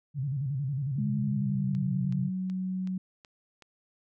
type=tone with vibrato; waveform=sine; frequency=137 Hz; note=C#3; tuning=20 cents flat; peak=-28 dBFS; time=0.14-2.31 s; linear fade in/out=50 ms; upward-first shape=square; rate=11 Hz; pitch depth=110 cents each way
type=tone with pitch glide; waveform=sine; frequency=207.7 to 186.11 Hz; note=G#3 to F#3; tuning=0 to +10 cents; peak=-29 dBFS; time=0.98-2.98 s; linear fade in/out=5 ms; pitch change=-190 cents; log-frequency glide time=1.21-1.89 s
type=click train; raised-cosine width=0.2 ms; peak=-33 dBFS; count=6; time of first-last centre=1.75-3.623 s; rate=2.67 Hz
effects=none